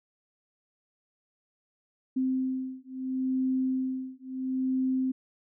sine beating tone pair, 259.8 / 260.54 Hz, C4 / C4, -12 / -7 cents, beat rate 0.74 Hz, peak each -30 dBFS, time 2.16-5.12 s, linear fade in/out 10 ms, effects none

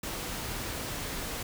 pink noise, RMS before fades -36 dBFS, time 0.03-1.43 s, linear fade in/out 5 ms, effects none

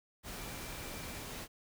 sine tone in noise, 2354 Hz, D7, 3 cents sharp, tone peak -55 dBFS, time 0.36-1.27 s, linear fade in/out 50 ms, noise pink, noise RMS -44 dBFS, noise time 0.23-1.48 s, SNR -14 dB, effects none

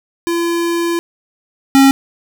square tone pair in turn, 340 / 271.9 Hz, F4 / C#4, -46 / -33 cents, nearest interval major third, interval 387 cents, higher first, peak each -15 / -6 dBFS, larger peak second, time 0.27-0.99 / 1.75-1.91 s, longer first, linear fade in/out 0 ms, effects none

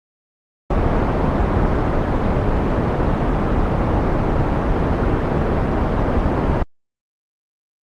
pink low-pass noise, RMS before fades -17 dBFS, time 0.7-6.63 s, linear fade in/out 5 ms, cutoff 1000 Hz, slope 12 dB/octave, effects Opus 24 kbps

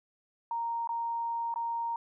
sine tone with dropouts, 930 Hz, A#5, 4 cents flat, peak -30 dBFS, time 0.51-1.96 s, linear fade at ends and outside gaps 2 ms, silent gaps 0.874-0.891 / 1.541-1.559 s, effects none

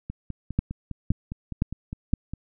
two click trains, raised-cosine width 5 ms, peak -20 / -9 dBFS, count 12 / 4, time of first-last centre 0.1-2.336 / 0.59-2.136 s, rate 4.92 / 1.94 Hz, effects none

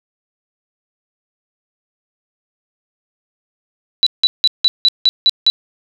sine tone bursts, 3951 Hz, B7, in tune, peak -7 dBFS, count 8, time 4.03-5.5 s, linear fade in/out 0 ms, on 35 ms, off 170 ms, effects none

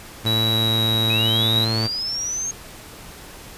sawtooth tone, 111.7 Hz, A2, 27 cents sharp, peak -17 dBFS, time 0.24-1.88 s, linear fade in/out 20 ms
triangle tone with pitch glide, 3900 to 3842 Hz, B7 to B7, -23 to -48 cents, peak -18 dBFS, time 0.26-1.65 s, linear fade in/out 10 ms, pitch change -25 cents, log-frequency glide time 0.42-0.78 s
sine linear sweep, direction up, 2489 to 6520 Hz, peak -23 dBFS, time 1.1-2.51 s, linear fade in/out 2 ms
effects pink hiss -40 dBFS RMS until 3.57 s + resampled to 32000 Hz

